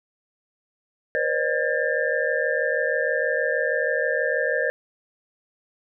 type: tone cluster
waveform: sine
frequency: 485.7 / 532 / 604 / 1621 / 1779 Hz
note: B4 / C5 / D5 / G#6 / A6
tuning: -29 / +29 / +48 / -42 / +19 cents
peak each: -27 dBFS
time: 1.15-4.7 s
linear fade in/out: 0 ms
effects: none